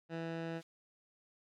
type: tone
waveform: 15% pulse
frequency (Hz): 164.9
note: E3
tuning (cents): +1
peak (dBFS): -32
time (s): 0.09-0.62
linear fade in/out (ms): 50
type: noise with exponential growth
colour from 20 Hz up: violet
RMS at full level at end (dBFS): -41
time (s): 0.39-0.63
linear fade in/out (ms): 2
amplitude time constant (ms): 52
effects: low-pass 3000 Hz 12 dB/octave